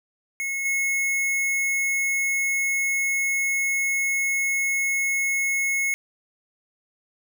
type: tone with level steps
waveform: square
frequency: 2180 Hz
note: C#7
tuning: 29 cents flat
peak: -26 / -22 dBFS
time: 0.4-5.94 s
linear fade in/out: 0 ms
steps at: 0.65 s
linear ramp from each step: 5 ms
effects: none